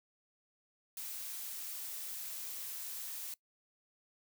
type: noise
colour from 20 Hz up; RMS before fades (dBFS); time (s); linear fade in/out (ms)
blue; -43; 0.97-3.34; 2
effects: noise-tail reverb RT60 0.1 s tail -22 dB re dry